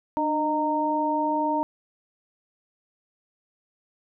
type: tone cluster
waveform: sine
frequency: 299.6 / 616 / 923 Hz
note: D4 / D#5 / A#5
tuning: +35 / -17 / -17 cents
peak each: -27 / -29 / -24 dBFS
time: 0.17-1.63 s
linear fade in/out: 0 ms
effects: none